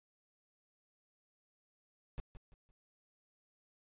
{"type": "noise with echo", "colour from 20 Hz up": "brown", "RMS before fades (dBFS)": -39, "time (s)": [2.18, 2.2], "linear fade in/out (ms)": 0, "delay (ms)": 170, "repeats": 3, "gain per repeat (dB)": -10, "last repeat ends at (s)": 2.71, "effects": ["resampled to 8000 Hz"]}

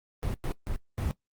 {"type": "noise bursts at uneven times", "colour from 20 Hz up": "brown", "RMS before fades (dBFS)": -30, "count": 4, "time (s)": [[0.23, 0.34], [0.44, 0.52], [0.67, 0.76], [0.98, 1.11]], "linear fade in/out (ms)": 0, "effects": ["noise-tail reverb RT60 0.1 s tail -17 dB re dry", "Opus 32 kbps"]}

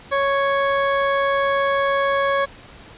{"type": "tone", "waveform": "20% pulse", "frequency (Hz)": 554.4, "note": "C#5", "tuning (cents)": 0, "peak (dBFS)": -12, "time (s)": [0.11, 2.46], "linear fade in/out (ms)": 20, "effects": ["pink hiss -43 dBFS RMS until 2.97 s", "resampled to 8000 Hz"]}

